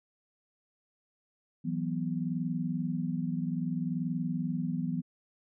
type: chord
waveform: sine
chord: E suspended second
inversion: none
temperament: just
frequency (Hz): 164.81 / 185.42 / 247.2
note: E3 / F#3 / B3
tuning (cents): 0 / +4 / +2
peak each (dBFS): -33 / -35 / -34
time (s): 1.64-5.02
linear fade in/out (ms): 20
effects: none